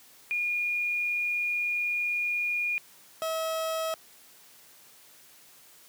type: tone pair in turn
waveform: sine / 30% pulse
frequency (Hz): 2432 / 644.2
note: D#7 / E5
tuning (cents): -40 / -40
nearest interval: octave + major seventh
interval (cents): 2300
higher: first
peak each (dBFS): -26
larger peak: neither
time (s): 0.31-2.78 / 3.22-3.94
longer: first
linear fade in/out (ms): 0
effects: white hiss -55 dBFS RMS until 5.88 s + high-pass 100 Hz 12 dB/octave